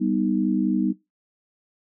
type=chord; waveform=sine; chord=G augmented; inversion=none; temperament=equal; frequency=196 / 246.9 / 311.1 Hz; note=G3 / B3 / D#4; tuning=0 / 0 / 0 cents; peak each=-24 dBFS; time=0-0.93 s; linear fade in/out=20 ms; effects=noise-tail reverb RT60 0.2 s tail -18 dB re dry